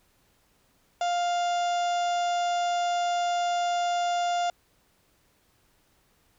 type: harmonic tone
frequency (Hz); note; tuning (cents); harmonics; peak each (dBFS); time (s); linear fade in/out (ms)
701; F5; +6; 1 / 2 / 3 / 4 / 5 / 6 / 7 / 8 / 9 / 10; -24 / -37 / -45 / -41 / -40 / -51 / -47 / -48 / -51 / -45; 1.01-4.5; 2
effects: pink hiss -66 dBFS RMS until 6.38 s